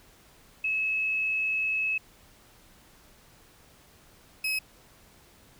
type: tone pair in turn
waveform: sine / 35% pulse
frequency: 2585 / 2558 Hz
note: E7 / D#7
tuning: -34 / +47 cents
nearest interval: unison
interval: 19 cents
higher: first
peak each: -25 dBFS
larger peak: neither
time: 0.64-1.98 / 4.44-4.59 s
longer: first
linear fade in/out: 5 ms
effects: pink hiss -57 dBFS RMS until 5.59 s